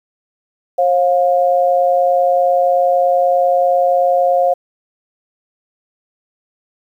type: tone pair together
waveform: sine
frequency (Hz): 538.4 / 708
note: C5 / F5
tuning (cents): +49 / +23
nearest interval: perfect fourth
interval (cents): 474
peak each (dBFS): -13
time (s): 0.78-4.54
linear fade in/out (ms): 10
effects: 8-bit

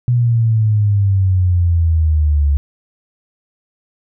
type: exponential sweep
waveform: sine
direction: down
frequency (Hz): 123.47 to 70.3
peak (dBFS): -10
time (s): 0.08-2.57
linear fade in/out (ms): 0
effects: none

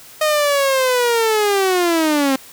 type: linear sweep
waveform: sawtooth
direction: down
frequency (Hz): 622 to 262.5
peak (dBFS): -10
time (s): 0.21-2.36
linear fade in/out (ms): 5
effects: white hiss -41 dBFS RMS until 2.52 s

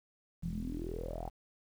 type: tone with low-pass filter sweep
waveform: sawtooth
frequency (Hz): 41.43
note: E1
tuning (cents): +9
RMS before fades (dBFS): -39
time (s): 0.42-1.3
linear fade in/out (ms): 20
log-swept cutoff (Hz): 160 to 820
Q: 9.9
effects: 10-bit

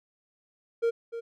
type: tone with echo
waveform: triangle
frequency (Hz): 463.7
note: A#4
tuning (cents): -9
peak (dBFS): -20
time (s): 0.82-0.91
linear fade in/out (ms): 20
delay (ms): 300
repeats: 1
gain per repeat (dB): -11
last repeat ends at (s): 1.21
effects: none

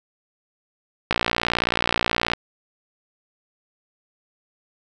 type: click train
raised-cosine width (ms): 0.3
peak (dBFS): -3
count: 73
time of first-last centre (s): 1.11-2.334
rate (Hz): 58.8
effects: none

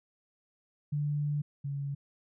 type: tone pair in turn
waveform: sine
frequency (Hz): 146.83 / 140.62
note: D3 / C#3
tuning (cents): 0 / +25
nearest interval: minor second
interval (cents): 75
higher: first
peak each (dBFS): -28 / -32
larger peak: first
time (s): 0.92-1.42 / 1.64-1.95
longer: first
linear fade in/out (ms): 10
effects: none

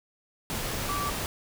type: tone in noise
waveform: sine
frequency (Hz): 1159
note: D6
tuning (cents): -23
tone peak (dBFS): -30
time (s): 0.89-1.1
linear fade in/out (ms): 0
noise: pink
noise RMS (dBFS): -32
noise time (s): 0.5-1.26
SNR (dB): -1
effects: none

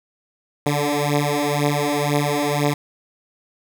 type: beating tone pair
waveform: 10% pulse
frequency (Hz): 144.8 / 146.8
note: D3 / D3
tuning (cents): -24 / 0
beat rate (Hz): 2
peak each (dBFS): -13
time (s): 0.66-2.74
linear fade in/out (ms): 5
effects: none

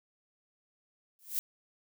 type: noise with exponential growth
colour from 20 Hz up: violet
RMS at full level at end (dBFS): -28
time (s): 1.19-1.39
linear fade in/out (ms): 0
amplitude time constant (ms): 43
effects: none

